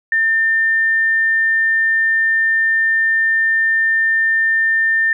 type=tone; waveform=sine; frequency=1800 Hz; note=A6; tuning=39 cents sharp; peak=-12 dBFS; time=0.12-5.13 s; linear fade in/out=2 ms; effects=9-bit